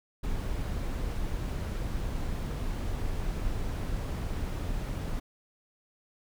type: noise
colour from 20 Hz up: brown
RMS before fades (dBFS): -32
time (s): 0.23-5.2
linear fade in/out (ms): 10
effects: none